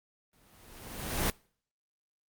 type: noise with exponential growth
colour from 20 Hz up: pink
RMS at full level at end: -27 dBFS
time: 0.33-1.3 s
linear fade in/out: 1 ms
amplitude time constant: 210 ms
effects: noise-tail reverb RT60 0.5 s tail -25 dB re dry + Opus 24 kbps